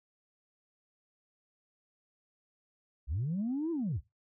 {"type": "linear two-way sweep", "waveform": "sine", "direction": "up then down", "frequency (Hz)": [56.3, 343.3, 56.3], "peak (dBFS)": -29, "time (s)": [3.07, 4.01], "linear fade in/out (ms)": 50, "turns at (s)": 3.71, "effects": ["noise-tail reverb RT60 0.2 s tail -18 dB re dry", "tanh soft clip ceiling -27 dBFS"]}